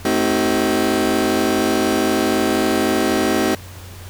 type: chord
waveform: 30% pulse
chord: A diminished seventh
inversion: none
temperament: just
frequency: 220 / 264 / 316.8 / 380.2 Hz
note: A3 / C4 / Eb4 / Gb4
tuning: 0 / +16 / +31 / +47 cents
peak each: -20 / -19 / -18 / -18 dBFS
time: 0.05-3.55 s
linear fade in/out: 2 ms
effects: added 91 Hz sine -35 dBFS peak until 4.09 s + pink hiss -40 dBFS RMS until 4.09 s